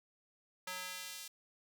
square tone with high-pass filter sweep, 183.2 Hz, F#3, 17 cents flat, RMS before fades -45 dBFS, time 0.67-1.28 s, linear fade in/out 5 ms, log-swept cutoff 1100 to 4300 Hz, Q 0.7, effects none

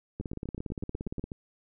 two click trains, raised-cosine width 3 ms, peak -24 / -22 dBFS, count 10 / 19, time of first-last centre 0.21-1.318 / 0.2-1.24 s, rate 8.12 / 17.3 Hz, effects none

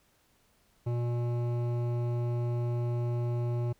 sine tone with hard clipping, 120 Hz, B2, 49 cents flat, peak -30 dBFS, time 0.86-3.73 s, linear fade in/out 10 ms, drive 13 dB, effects pink hiss -68 dBFS RMS until 3.79 s

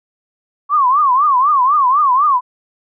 sine tone with vibrato, 1100 Hz, C#6, 14 cents flat, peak -9 dBFS, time 0.69-2.41 s, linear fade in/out 50 ms, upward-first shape triangle, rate 4 Hz, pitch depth 220 cents each way, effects none

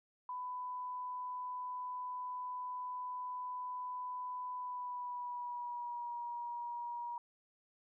sine tone with pitch glide, 998 to 954 Hz, B5 to A#5, +18 to +40 cents, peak -39 dBFS, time 0.29-7.18 s, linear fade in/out 2 ms, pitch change -78 cents, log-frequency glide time 4.56-6.14 s, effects none

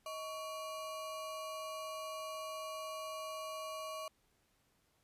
square ring-modulated tone, 876 Hz, A5, 8 cents flat, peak -39 dBFS, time 0.06-4.08 s, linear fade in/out 2 ms, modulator 245 Hz, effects pink hiss -75 dBFS RMS until 5.03 s + resampled to 32000 Hz

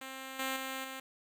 5% pulse tone with level steps, 264.7 Hz, C4, 20 cents sharp, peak -31 / -22 / -26 / -30 dBFS, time 0.01-1 s, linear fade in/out 5 ms, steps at 0.39 / 0.56 / 0.84 s, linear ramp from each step 5 ms, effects none

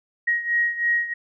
sine beating tone pair, 1887 / 1890.1 Hz, A#6 / A#6, +21 / +23 cents, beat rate 3.1 Hz, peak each -21 / -25 dBFS, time 0.27-1.14 s, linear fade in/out 10 ms, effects none

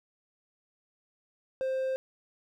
triangle tone, 525 Hz, C5, 6 cents sharp, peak -26 dBFS, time 1.61-1.96 s, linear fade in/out 0 ms, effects none

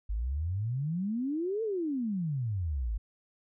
sine exponential two-way sweep, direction up then down, 49 to 459.2 to 49 Hz, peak -29 dBFS, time 0.09-2.98 s, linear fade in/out 10 ms, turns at 1.63 s, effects none

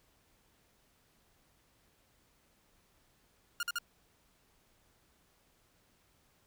sawtooth tone bursts, 1416 Hz, F6, 23 cents sharp, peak -29 dBFS, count 3, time 3.6-3.786 s, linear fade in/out 2 ms, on 30 ms, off 48 ms, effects pink hiss -70 dBFS RMS until 6.46 s

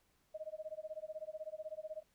sine tone with tremolo, 624 Hz, D#5, 5 cents sharp, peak -39 dBFS, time 0.34-2.03 s, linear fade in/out 10 ms, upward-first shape sine, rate 16 Hz, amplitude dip 100%, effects pink hiss -75 dBFS RMS until 2.14 s

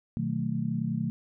sine chord, B dominant seventh, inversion none, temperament just, 123.47 / 154.34 / 185.21 / 222.2 Hz, B2 / D#3 / F#3 / A3, 0 / -14 / +2 / +17 cents, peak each -34 / -32 / -34 / -31 dBFS, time 0.17-1.1 s, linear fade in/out 0 ms, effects none

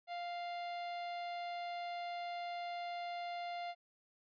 45% pulse tone, 698.5 Hz, F5, in tune, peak -40 dBFS, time 0.07-3.75 s, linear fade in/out 50 ms, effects resampled to 11025 Hz

